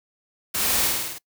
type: noise with echo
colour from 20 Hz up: white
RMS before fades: -25 dBFS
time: 0.54-0.88 s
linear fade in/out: 10 ms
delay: 51 ms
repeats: 6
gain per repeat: -2 dB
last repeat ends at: 1.186 s
effects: noise-tail reverb RT60 0.1 s tail -23 dB re dry